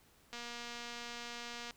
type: click train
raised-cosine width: 0.2 ms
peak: -28 dBFS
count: 329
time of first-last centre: 0.33-1.708 s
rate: 238 Hz
effects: pink hiss -66 dBFS RMS until 1.76 s